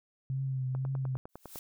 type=tone with vibrato; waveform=sine; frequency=131.8 Hz; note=C3; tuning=13 cents sharp; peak=-30 dBFS; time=0.3-1.17 s; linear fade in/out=0 ms; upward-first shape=triangle; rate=2 Hz; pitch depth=44 cents each way
type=click train; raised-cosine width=1 ms; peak=-29 dBFS; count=9; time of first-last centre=0.75-1.558 s; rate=9.9 Hz
type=noise with exponential growth; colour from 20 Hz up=blue; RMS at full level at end=-41 dBFS; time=1.29-1.59 s; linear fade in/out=1 ms; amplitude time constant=64 ms
effects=none